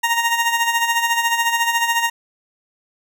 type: tone with tremolo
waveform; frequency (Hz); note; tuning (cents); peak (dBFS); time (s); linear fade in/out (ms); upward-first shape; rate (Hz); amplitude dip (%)
20% pulse; 932.3; A#5; 0; -9; 0.03-2.1; 10; sine; 14; 60
effects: none